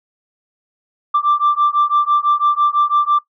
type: beating tone pair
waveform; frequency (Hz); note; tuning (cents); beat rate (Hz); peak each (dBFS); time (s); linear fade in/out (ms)
sine; 1174.7 / 1180.7; D6 / D6; 0 / +9; 6; -14; 1.14-3.19; 10
effects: noise-tail reverb RT60 0.1 s tail -18 dB re dry + tanh soft clip ceiling -7 dBFS